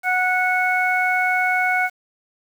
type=harmonic tone; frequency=736 Hz; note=F#5; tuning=9 cents flat; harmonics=1 / 2 / 3; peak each=-21 / -21 / -21 dBFS; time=0.03-1.9 s; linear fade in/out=50 ms; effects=7-bit